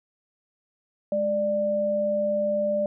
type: tone pair together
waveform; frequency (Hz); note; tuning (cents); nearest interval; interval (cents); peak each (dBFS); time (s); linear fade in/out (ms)
sine; 209.3 / 592; G#3 / D5; +14 / +14; octave + tritone; 1800; -31 / -22; 1.12-2.86; 2
effects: none